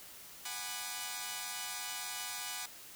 5% pulse chord, G# half-diminished seventh, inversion third, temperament equal with one note detuned, 740 / 830.6 / 987.8 / 1200.7 Hz, F#5 / G#5 / B5 / D6, 0 / 0 / 0 / +38 cents, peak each -33 dBFS, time 0.45-2.66 s, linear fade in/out 5 ms, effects white hiss -52 dBFS RMS until 2.95 s

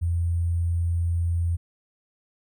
sine tone with sample-and-hold, 85.1 Hz, F2, 44 cents flat, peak -21 dBFS, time 0.01-1.57 s, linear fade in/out 20 ms, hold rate 8820 Hz, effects none

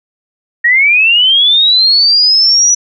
sine linear sweep, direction up, 1856 to 5920 Hz, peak -5 dBFS, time 0.64-2.75 s, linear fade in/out 10 ms, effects none

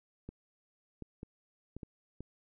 clicks, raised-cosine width 3 ms, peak -30 dBFS, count 6, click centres 0.29 / 1.023 / 1.231 / 1.766 / 1.832 / 2.206 s, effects none

